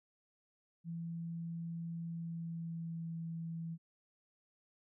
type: tone with pitch glide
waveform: sine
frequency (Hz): 167.3 to 165.09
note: E3 to E3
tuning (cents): +26 to +3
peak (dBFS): -39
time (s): 0.84-3.78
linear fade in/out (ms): 50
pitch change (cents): -23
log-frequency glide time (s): 2.04-3.18
effects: none